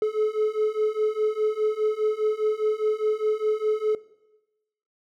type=beating tone pair; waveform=triangle; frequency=427 / 431.9 Hz; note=G#4 / A4; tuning=+48 / -32 cents; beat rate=4.9 Hz; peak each=-23 dBFS; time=0.02-3.95 s; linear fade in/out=2 ms; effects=noise-tail reverb RT60 1.0 s tail -18 dB re dry